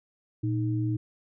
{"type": "tone pair together", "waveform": "sine", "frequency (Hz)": [116.54, 311.1], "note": ["A#2", "D#4"], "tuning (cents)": [0, 0], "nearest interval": "octave + perfect fourth", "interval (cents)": 1700, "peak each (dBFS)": [-26, -30], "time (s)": [0.43, 0.97], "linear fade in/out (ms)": 10, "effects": []}